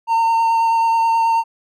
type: tone with vibrato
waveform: triangle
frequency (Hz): 912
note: A#5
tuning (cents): -38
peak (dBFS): -11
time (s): 0.07-1.44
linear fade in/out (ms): 50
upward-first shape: triangle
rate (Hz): 9.3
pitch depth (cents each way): 15
effects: none